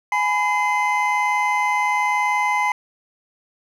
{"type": "tone cluster", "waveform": "triangle", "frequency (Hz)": [837, 998, 2067], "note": ["G#5", "B5", "C7"], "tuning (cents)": [13, 18, -22], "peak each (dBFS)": -20, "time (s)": [0.12, 2.72], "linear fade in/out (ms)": 2, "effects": []}